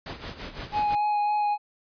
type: noise with tremolo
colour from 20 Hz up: pink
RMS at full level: -35 dBFS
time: 0.06-0.95 s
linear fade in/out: 2 ms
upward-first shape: sine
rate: 5.9 Hz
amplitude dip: 70%
type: tone with vibrato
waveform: triangle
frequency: 834 Hz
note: G#5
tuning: 7 cents sharp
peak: -20 dBFS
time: 0.72-1.58 s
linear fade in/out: 50 ms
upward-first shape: sine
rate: 3.6 Hz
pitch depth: 13 cents each way
effects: resampled to 11025 Hz